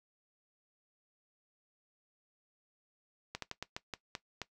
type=slowing click train; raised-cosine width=0.2 ms; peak=-21 dBFS; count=8; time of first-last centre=3.35-4.417 s; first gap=73 ms; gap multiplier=1.24; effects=noise-tail reverb RT60 0.1 s tail -17 dB re dry